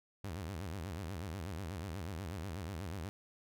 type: tone with vibrato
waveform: sawtooth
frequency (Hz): 89.1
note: F2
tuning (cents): +35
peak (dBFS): -36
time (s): 0.24-3.09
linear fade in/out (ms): 0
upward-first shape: sine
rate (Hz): 8.2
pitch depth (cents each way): 250
effects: none